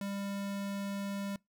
square tone, 199.1 Hz, G3, 27 cents sharp, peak -36 dBFS, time 0.01-1.36 s, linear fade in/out 2 ms, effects noise-tail reverb RT60 0.2 s tail -24 dB re dry

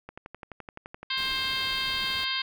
click train, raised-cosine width 0.5 ms, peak -25 dBFS, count 12, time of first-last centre 0.09-1.03 s, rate 11.7 Hz
harmonic tone, 528 Hz, C5, 16 cents sharp, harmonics 2 / 3 / 4 / 5 / 6 / 7 / 8 / 9, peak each -37 / -36 / -35 / -37 / -32 / -34 / -37 / -36 dBFS, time 1.1-2.42 s, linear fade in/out 5 ms
pink noise, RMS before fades -43 dBFS, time 1.17-2.25 s, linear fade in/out 10 ms
effects none

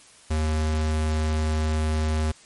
square tone, 77.78 Hz, D#2, in tune, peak -22 dBFS, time 0.3-2.32 s, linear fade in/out 10 ms, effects white hiss -51 dBFS RMS until 2.45 s + MP3 48 kbps

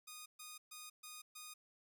5% pulse tone bursts, 1235 Hz, D#6, 13 cents flat, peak -38 dBFS, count 5, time 0.07-1.54 s, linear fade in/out 10 ms, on 190 ms, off 130 ms, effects none

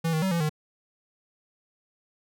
square tone with pitch steps, 164.3 / 157.6 / 190.4 / 169.3 / 153.2 Hz, E3 / D#3 / F#3 / E3 / D#3, -5 / +23 / +50 / +46 / -27 cents, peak -24 dBFS, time 0.04-0.495 s, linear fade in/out 10 ms, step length 91 ms, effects none

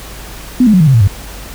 sine tone with pitch steps, 250.3 / 214.2 / 183.23 / 156.77 / 134.13 / 114.76 / 98.19 Hz, B3 / A3 / F#3 / D#3 / C3 / A#2 / G2, +23 / -46 / -17 / +13 / +43 / -27 / +3 cents, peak -4 dBFS, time 0.6-1.076 s, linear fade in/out 5 ms, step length 68 ms, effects added 50 Hz sine -30 dBFS peak until 1.54 s + pink hiss -31 dBFS RMS until 1.54 s

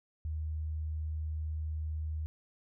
sine tone, 77.78 Hz, D#2, in tune, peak -33 dBFS, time 0.25-2.26 s, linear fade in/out 0 ms, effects none

